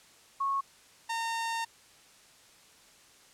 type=tone pair in turn; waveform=sine / sawtooth; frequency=1099 / 914.6 Hz; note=C#6 / A#5; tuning=-15 / -33 cents; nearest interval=minor third; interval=318 cents; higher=first; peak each=-27 dBFS; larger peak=neither; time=0.4-0.61 / 1.09-1.65 s; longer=second; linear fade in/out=10 ms; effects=white hiss -58 dBFS RMS until 3.33 s + low-pass 9000 Hz 12 dB/octave